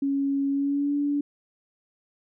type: tone with pitch glide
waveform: sine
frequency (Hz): 277.2 to 287.8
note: C#4 to D4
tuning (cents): 0 to -35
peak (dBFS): -22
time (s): 0.02-1.21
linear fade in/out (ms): 5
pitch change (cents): +65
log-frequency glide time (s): 0.5-0.95
effects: none